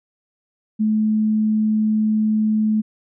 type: tone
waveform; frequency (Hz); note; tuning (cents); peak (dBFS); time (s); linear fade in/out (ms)
sine; 215.8; A3; -33; -15; 0.79-2.82; 20
effects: none